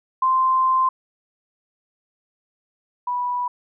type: tone pair in turn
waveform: sine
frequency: 1042 / 982.4 Hz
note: C6 / B5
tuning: -7 / -9 cents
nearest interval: minor second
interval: 102 cents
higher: first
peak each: -15 / -21 dBFS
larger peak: first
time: 0.22-0.89 / 3.07-3.48 s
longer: first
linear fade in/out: 5 ms
effects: none